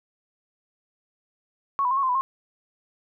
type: tone with pitch steps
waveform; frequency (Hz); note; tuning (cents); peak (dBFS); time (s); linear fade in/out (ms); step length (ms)
sine; 1107 / 989 / 1065 / 1109 / 1042 / 991 / 1069; C#6 / B5 / C6 / C#6 / C6 / B5 / C6; -3 / +2 / +30 / 0 / -7 / +6 / +37; -20; 1.79-2.21; 0; 60
effects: none